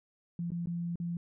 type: tone with dropouts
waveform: sine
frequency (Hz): 171.5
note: F3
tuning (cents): -31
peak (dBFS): -32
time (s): 0.39-1.17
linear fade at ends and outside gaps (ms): 2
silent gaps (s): 0.505-0.518 / 0.659-0.671 / 0.957-1
effects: none